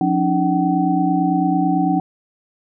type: tone cluster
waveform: sine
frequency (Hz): 177.6 / 279.1 / 308.1 / 758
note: F3 / C#4 / D#4 / F#5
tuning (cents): +29 / +12 / -17 / +42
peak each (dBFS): -20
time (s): 0.01-2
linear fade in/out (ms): 2
effects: none